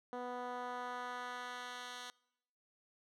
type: tone with band-pass filter sweep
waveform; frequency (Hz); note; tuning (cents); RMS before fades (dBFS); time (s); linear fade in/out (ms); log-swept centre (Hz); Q
10% pulse; 246.9; B3; 0; -44; 0.13-2.1; 0; 500 to 3700; 0.84
effects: noise-tail reverb RT60 0.9 s tail -25 dB re dry